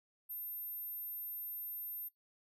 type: tone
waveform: sine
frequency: 13220 Hz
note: G#9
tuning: 9 cents flat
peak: -38 dBFS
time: 0.29-2.09 s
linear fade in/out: 20 ms
effects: noise-tail reverb RT60 0.1 s tail -18 dB re dry + tanh soft clip ceiling -40 dBFS

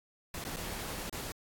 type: noise with dropouts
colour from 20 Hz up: pink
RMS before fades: -40 dBFS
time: 0.34-1.32 s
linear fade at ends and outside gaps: 2 ms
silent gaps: 0.441-0.449 / 0.562-0.567 / 1.096-1.126 s
effects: AAC 64 kbps

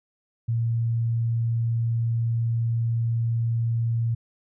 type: tone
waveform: sine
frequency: 115.7 Hz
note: A#2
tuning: 13 cents flat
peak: -21 dBFS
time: 0.48-4.15 s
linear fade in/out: 10 ms
effects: none

